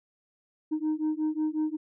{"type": "beating tone pair", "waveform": "sine", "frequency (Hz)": [306.9, 312.4], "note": ["D#4", "D#4"], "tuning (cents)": [-24, 7], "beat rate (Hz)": 5.5, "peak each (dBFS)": -27, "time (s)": [0.71, 1.77], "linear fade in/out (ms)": 20, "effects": ["tanh soft clip ceiling -23 dBFS"]}